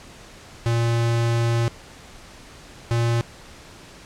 square tone pair in turn, 116.8 / 117.22 Hz, A#2 / A#2, +4 / +10 cents, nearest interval unison, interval 6 cents, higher second, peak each -19 dBFS, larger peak neither, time 0.66-1.68 / 2.91-3.21 s, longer first, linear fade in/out 0 ms, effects pink hiss -44 dBFS RMS until 4.05 s + low-pass 8000 Hz 12 dB/octave

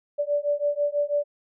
sine beating tone pair, 579 / 585.1 Hz, D5 / D5, -25 / -7 cents, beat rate 6.1 Hz, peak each -25 dBFS, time 0.18-1.24 s, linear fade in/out 20 ms, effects none

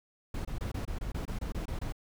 brown noise bursts, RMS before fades -35 dBFS, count 12, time 0.34-1.924 s, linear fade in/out 5 ms, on 110 ms, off 24 ms, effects none

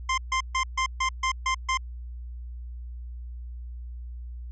25% pulse tone bursts, 1046.5 Hz, C6, in tune, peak -19 dBFS, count 8, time 0.09-1.774 s, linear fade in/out 5 ms, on 88 ms, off 140 ms, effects added 60 Hz sine -35 dBFS peak until 4.51 s + resampled to 16000 Hz

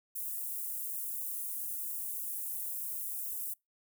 white high-pass noise, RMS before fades -38 dBFS, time 0.15-3.54 s, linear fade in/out 10 ms, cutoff 9800 Hz, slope 24 dB/octave, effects noise-tail reverb RT60 0.2 s tail -26 dB re dry

